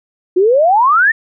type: exponential sweep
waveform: sine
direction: up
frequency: 349.2 to 1864.7 Hz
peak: -7 dBFS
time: 0.36-1.12 s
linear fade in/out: 10 ms
effects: none